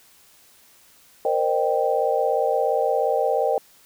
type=chord; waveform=sine; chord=C minor seventh; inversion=third; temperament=equal with one note detuned; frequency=466.2 / 523.3 / 609.1 / 784 Hz; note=Bb4 / C5 / Eb5 / G5; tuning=0 / 0 / -37 / 0 cents; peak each=-24 dBFS; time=1.25-3.58 s; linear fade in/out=2 ms; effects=white hiss -54 dBFS RMS until 3.85 s